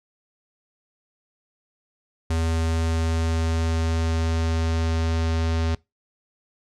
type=tone with low-pass filter sweep; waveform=square; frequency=81.7 Hz; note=E2; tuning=15 cents flat; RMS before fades=-23 dBFS; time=2.3-5.75 s; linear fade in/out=5 ms; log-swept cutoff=8400 to 5300 Hz; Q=1.2; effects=noise-tail reverb RT60 0.2 s tail -22 dB re dry